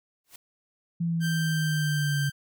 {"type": "noise with exponential growth", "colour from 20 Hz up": "white", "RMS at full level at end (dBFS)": -41, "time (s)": [0.24, 0.36], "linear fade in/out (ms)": 5, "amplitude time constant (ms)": 24}
{"type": "linear sweep", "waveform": "sine", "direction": "down", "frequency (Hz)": [170, 140.4], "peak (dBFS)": -24, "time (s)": [1, 2.3], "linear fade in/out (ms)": 10}
{"type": "tone", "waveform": "sawtooth", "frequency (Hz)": 1568, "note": "G6", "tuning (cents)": 0, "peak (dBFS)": -27, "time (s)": [1.2, 2.32], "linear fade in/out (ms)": 50}
{"effects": []}